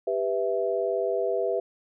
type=chord; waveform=sine; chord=E minor; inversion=first; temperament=just; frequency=395.6 / 494.4 / 659.3 Hz; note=G4 / B4 / E5; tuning=+16 / +2 / 0 cents; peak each=-28 dBFS; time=0.07-1.6 s; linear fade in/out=5 ms; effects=none